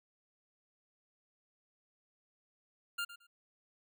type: tone with echo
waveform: 25% pulse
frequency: 1400 Hz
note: F6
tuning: 4 cents sharp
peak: -31 dBFS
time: 2.98-3.05 s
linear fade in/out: 10 ms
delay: 110 ms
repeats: 2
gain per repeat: -14 dB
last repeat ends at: 3.27 s
effects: none